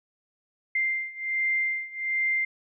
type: beating tone pair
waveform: sine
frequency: 2093 / 2094.3 Hz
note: C7 / C7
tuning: 0 / +1 cents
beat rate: 1.3 Hz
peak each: -29 / -27 dBFS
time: 0.75-2.45 s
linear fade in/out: 5 ms
effects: none